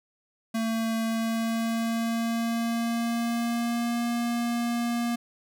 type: tone with pitch glide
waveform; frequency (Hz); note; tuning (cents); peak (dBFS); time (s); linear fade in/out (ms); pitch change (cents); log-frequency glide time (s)
square; 225.4 to 236.6; A3 to A#3; +42 to +26; -26; 0.54-5.16; 10; +84; 1.04-4.04
effects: none